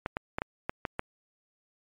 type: clicks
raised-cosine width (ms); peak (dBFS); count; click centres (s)
0.5; -15; 7; 0.061 / 0.169 / 0.385 / 0.419 / 0.695 / 0.852 / 0.994
effects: MP3 96 kbps